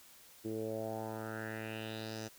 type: tone with low-pass filter sweep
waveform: 10% pulse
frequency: 110 Hz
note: A2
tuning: in tune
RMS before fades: -41 dBFS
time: 0.44-2.29 s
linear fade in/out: 20 ms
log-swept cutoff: 350 to 6400 Hz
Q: 3.6
effects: white hiss -59 dBFS RMS until 2.38 s